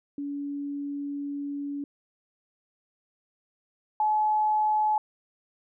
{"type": "tone pair in turn", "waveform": "sine", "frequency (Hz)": [284.7, 854.6], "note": ["C#4", "G#5"], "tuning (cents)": [46, 49], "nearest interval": "octave + perfect fifth", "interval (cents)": 1903, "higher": "second", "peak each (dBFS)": [-30, -21], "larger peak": "second", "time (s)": [[0.18, 1.84], [4, 4.98]], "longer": "first", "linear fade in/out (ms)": 2, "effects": []}